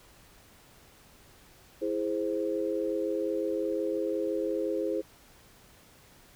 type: chord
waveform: sine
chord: E augmented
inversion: none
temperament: equal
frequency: 329.6 / 415.3 / 523.3 Hz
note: E4 / G#4 / B#4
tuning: 0 / 0 / 0 cents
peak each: -32 dBFS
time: 1.81-5.02 s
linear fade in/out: 20 ms
effects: pink hiss -57 dBFS RMS until 6.35 s